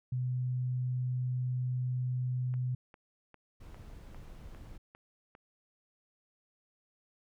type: tone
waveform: sine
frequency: 126 Hz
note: B2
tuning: 35 cents sharp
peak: -30 dBFS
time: 0.12-2.75 s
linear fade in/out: 5 ms
type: click train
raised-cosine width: 0.5 ms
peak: -38 dBFS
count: 8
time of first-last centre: 2.54-5.351 s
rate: 2.49 Hz
type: noise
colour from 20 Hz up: brown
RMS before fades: -48 dBFS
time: 3.6-4.78 s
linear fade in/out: 10 ms
effects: none